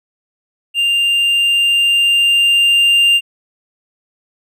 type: tone with level ramp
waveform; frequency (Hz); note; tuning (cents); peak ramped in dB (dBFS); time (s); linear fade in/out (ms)
triangle; 2794; F7; 0; -10 to -6; 0.74-3.21; 50
effects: none